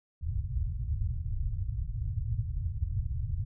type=low-pass noise; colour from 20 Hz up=white; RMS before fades=-32 dBFS; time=0.21-3.45 s; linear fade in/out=10 ms; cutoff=120 Hz; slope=48 dB/octave; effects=none